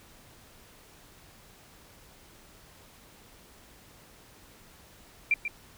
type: tone with echo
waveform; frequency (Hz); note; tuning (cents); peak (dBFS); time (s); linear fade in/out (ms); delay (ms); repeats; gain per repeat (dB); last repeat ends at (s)
sine; 2364; D7; +11; -20; 5.31-5.34; 2; 140; 1; -9; 5.48
effects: pink hiss -55 dBFS RMS until 5.77 s